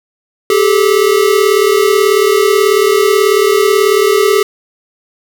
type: tone pair together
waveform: square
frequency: 392 / 430.3 Hz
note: G4 / A4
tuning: 0 / -39 cents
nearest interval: major second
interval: 161 cents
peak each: -11 dBFS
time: 0.5-4.43 s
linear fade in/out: 2 ms
effects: none